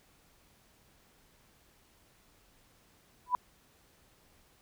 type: tone with exponential growth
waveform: sine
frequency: 992 Hz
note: B5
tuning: 7 cents sharp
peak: -20 dBFS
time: 3.26-3.35 s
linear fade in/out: 1 ms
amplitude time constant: 18 ms
effects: pink hiss -65 dBFS RMS until 4.61 s